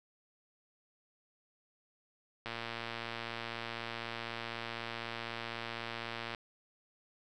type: click train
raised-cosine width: 0.3 ms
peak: -23 dBFS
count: 452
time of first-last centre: 2.46-6.348 s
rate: 116 Hz
effects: none